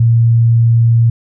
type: tone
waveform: sine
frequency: 116 Hz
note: A#2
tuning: 8 cents flat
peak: -6 dBFS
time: 0-1.1 s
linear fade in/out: 5 ms
effects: none